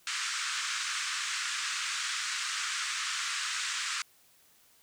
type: band-pass noise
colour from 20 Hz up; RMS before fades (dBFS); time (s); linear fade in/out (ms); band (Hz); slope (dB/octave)
pink; -34; 0.07-4.02; 2; 1200 to 8400; 48
effects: white hiss -63 dBFS RMS until 4.82 s